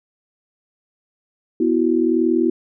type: chord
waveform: sine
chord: B suspended fourth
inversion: none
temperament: equal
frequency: 246.9 / 329.6 / 370 Hz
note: B3 / E4 / F#4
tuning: 0 / 0 / 0 cents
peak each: -20 / -17 / -20 dBFS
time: 1.6-2.5 s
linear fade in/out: 5 ms
effects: none